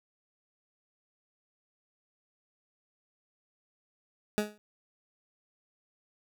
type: tone with exponential decay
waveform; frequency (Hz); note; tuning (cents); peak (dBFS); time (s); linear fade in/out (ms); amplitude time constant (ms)
20% pulse; 210; G#3; +19; -18; 4.38-4.58; 0; 43
effects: none